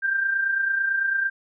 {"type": "tone pair together", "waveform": "sine", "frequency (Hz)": [1555, 1584], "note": ["G6", "G6"], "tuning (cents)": [-14, 18], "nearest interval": "unison", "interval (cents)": 32, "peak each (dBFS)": [-30, -21], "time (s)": [0.02, 1.3], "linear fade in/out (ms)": 20, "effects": []}